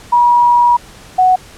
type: tone pair in turn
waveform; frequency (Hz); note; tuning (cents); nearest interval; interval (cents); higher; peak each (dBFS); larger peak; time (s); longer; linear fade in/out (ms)
sine; 962 / 740.6; B5 / F#5; -46 / +1; perfect fourth; 453; first; -6; neither; 0.12-0.77 / 1.18-1.36; first; 10
effects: pink hiss -38 dBFS RMS until 1.57 s + low-pass 10000 Hz 12 dB/octave